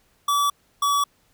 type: tone pair in turn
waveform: square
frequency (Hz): 1150 / 1140.7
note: D6 / C#6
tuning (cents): -37 / +49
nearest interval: unison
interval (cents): 14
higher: first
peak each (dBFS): -19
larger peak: neither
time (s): 0.28-0.5 / 0.82-1.04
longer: neither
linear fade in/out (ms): 5
effects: pink hiss -63 dBFS RMS until 1.33 s